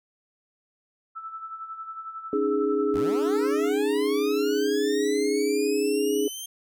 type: tone with tremolo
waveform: sine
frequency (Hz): 1318.5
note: E6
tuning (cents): 0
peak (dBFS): -32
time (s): 1.15-3.7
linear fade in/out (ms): 20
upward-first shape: sine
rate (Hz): 11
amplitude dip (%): 60
type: chord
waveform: sine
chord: C# suspended second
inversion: none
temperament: equal with one note detuned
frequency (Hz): 277.2 / 309 / 415.3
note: C#4 / D#4 / G#4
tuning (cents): 0 / -12 / 0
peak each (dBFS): -29 / -28 / -23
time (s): 2.33-6.28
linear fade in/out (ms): 2
type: linear sweep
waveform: 15% pulse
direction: up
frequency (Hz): 55 to 3186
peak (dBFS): -27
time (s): 2.94-6.46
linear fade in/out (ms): 5
effects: none